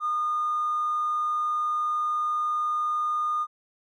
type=tone with tanh clipping; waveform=triangle; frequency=1221 Hz; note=D#6; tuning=33 cents flat; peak=-23 dBFS; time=0-3.47 s; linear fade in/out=50 ms; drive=1 dB; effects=none